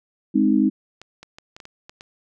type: chord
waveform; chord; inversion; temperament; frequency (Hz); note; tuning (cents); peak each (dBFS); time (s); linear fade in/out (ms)
sine; Ab major; none; equal; 207.7 / 261.6 / 311.1; Ab3 / C4 / Eb4; 0 / 0 / 0; -19; 0.34-0.7; 20
type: clicks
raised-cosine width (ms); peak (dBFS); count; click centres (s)
0.2; -23; 8; 1.016 / 1.23 / 1.385 / 1.565 / 1.602 / 1.654 / 1.895 / 2.009
effects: none